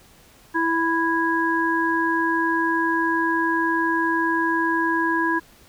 harmonic tone, 330 Hz, E4, 2 cents sharp, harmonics 1 / 3 / 5, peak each -23 / -23 / -23 dBFS, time 0.54-5.4 s, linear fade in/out 20 ms, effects pink hiss -52 dBFS RMS until 5.68 s

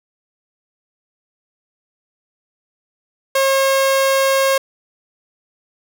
sawtooth tone, 540 Hz, C#5, 45 cents flat, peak -9 dBFS, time 3.35-4.58 s, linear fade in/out 5 ms, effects none

